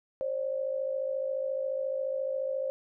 sine tone pair together, 533 / 587.3 Hz, C5 / D5, +32 / 0 cents, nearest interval major second, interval 168 cents, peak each -30 / -35 dBFS, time 0.21-2.7 s, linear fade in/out 0 ms, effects none

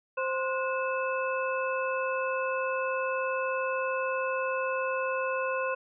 harmonic tone with a mistuned harmonic, 523.3 Hz, C5, in tune, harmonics 1 / 2 / 3 / 5, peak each -30 / -33 / -35 / -37 dBFS, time 0.17-5.75 s, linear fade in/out 10 ms, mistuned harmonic 3, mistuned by -130 cents, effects none

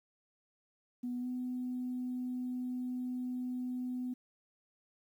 sine tone with pitch glide, 245.9 to 250.6 Hz, B3 to B3, -7 to +25 cents, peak -34 dBFS, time 1.03-4.14 s, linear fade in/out 10 ms, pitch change +32 cents, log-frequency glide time 1.2-1.27 s, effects tanh soft clip ceiling -30 dBFS + 11-bit

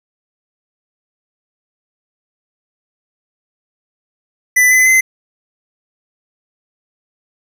square tone with pitch steps, 1993 / 2023 / 2054 Hz, B6 / B6 / C7, +15 / +41 / -33 cents, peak -8 dBFS, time 4.56-5.01 s, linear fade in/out 10 ms, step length 150 ms, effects none

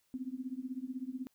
sine tone with tremolo, 257.7 Hz, C4, 26 cents flat, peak -33 dBFS, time 0.14-1.27 s, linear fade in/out 0 ms, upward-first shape triangle, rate 16 Hz, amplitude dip 100%, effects white hiss -75 dBFS RMS until 1.34 s

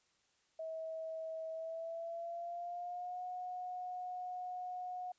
sine tone with pitch glide, 644 to 727.1 Hz, E5 to F#5, -41 to -30 cents, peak -40 dBFS, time 0.59-5.12 s, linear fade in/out 5 ms, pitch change +211 cents, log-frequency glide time 1.51-3.23 s, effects white hiss -75 dBFS RMS until 5.18 s + resampled to 16000 Hz

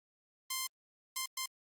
5% pulse tone bursts at uneven times, 1046.5 Hz, C6, in tune, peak -23 dBFS, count 3, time 0.5-0.67 / 1.16-1.26 / 1.37-1.46 s, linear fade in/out 5 ms, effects Opus 24 kbps

